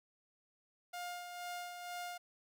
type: tone with tremolo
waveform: sawtooth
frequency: 708 Hz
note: F5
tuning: 23 cents sharp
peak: -37 dBFS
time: 0.93-2.18 s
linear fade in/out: 10 ms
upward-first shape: sine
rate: 2.1 Hz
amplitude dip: 45%
effects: none